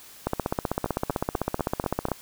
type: two click trains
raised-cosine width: 1 ms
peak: -10 / -15 dBFS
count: 30 / 6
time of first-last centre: 0.27-2.117 / 0.86-2.085 s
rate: 15.7 / 4.08 Hz
effects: white hiss -48 dBFS RMS until 2.21 s